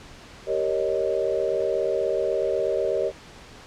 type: chord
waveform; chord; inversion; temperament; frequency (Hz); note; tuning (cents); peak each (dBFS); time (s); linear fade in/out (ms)
sine; Eb dominant seventh; first; equal with one note detuned; 389.7 / 466.2 / 554.4 / 622.3; G4 / Bb4 / Db5 / Eb5; -10 / 0 / 0 / 0; -27; 0.46-3.12; 50
effects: pink hiss -45 dBFS RMS until 3.66 s + low-pass 6000 Hz 12 dB/octave